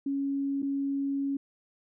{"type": "tone with dropouts", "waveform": "sine", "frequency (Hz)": 277.2, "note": "C#4", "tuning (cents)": 0, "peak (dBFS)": -27, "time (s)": [0.06, 1.37], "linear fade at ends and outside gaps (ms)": 5, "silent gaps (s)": [0.621, 0.627], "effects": []}